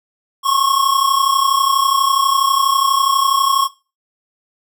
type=tone pair together; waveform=square; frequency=1076.5 / 1108.7 Hz; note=C6 / C#6; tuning=+49 / 0 cents; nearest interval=minor second; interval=51 cents; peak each=-16 dBFS; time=0.43-3.69 s; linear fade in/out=50 ms; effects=noise-tail reverb RT60 0.3 s tail -18 dB re dry